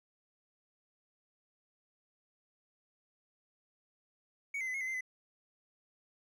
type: tone with pitch steps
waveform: triangle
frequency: 2238 / 2069 / 2018 / 2161 / 2035 / 2082 / 2020 Hz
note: C#7 / C7 / B6 / C#7 / C7 / C7 / B6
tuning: +16 / -20 / +37 / -45 / -49 / -9 / +39 cents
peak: -33 dBFS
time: 4.54-5.009 s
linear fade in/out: 5 ms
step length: 67 ms
effects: none